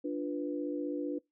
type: chord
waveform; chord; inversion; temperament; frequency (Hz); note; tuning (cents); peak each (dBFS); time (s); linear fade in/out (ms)
sine; B diminished; first; equal; 293.7 / 349.2 / 493.9; D4 / F4 / B4; 0 / 0 / 0; -34 / -39 / -39; 0.04-1.19; 10
effects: noise-tail reverb RT60 0.2 s tail -24 dB re dry